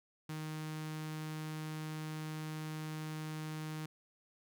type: tone with notch filter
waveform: sawtooth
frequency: 155.56 Hz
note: D#3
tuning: in tune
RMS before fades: -42 dBFS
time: 0.29-3.86 s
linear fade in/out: 5 ms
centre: 570 Hz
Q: 1.8
effects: none